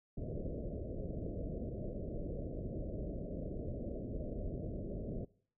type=low-pass noise; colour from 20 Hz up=pink; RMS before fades=-41 dBFS; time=0.17-5.25 s; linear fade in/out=5 ms; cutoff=640 Hz; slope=96 dB/octave; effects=noise-tail reverb RT60 0.5 s tail -21 dB re dry